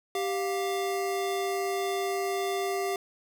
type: tone pair together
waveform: square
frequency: 391.7 / 705.4 Hz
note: G4 / F5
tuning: -1 / +17 cents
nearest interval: minor seventh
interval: 1018 cents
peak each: -30 / -33 dBFS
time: 0.15-2.96 s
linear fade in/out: 2 ms
effects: none